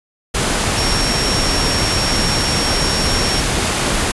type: tone in noise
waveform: sine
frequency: 5530 Hz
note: F8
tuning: 18 cents flat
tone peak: -20 dBFS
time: 0.77-3.41 s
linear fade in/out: 10 ms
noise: pink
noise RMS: -17 dBFS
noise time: 0.34-4.12 s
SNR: -6 dB
effects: resampled to 24000 Hz